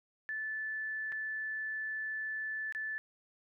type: tone with dropouts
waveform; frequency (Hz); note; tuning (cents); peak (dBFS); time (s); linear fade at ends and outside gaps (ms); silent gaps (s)
sine; 1747; A6; -13; -35; 0.29-2.98; 0; 1.12-1.124 / 2.724-2.749
effects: none